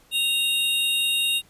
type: tone pair together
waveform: square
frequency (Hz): 2790 / 3735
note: F7 / A#7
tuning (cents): -2 / +3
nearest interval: perfect fourth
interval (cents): 505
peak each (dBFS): -24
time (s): 0.11-1.42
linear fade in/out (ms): 50
effects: pink hiss -57 dBFS RMS until 1.49 s + resampled to 32000 Hz